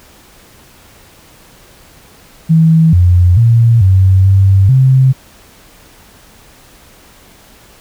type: tone with pitch steps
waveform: sine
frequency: 161.8 / 88.8 / 116 / 94.6 / 96.8 / 131.6 Hz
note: E3 / F2 / A#2 / F#2 / G2 / C3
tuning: -32 / +29 / -8 / +39 / -21 / +10 cents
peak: -4 dBFS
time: 2.49-5.13 s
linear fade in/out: 20 ms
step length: 440 ms
effects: pink hiss -42 dBFS RMS until 7.8 s